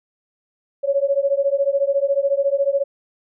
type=beating tone pair; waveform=sine; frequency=550 / 564 Hz; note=C#5 / C#5; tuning=-14 / +30 cents; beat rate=14 Hz; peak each=-19 dBFS; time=0.83-2.84 s; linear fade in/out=20 ms; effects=none